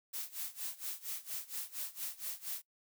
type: noise with tremolo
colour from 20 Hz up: blue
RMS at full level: -39 dBFS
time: 0.13-2.62 s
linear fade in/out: 10 ms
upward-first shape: sine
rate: 4.3 Hz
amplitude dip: 90%
effects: noise-tail reverb RT60 0.1 s tail -21 dB re dry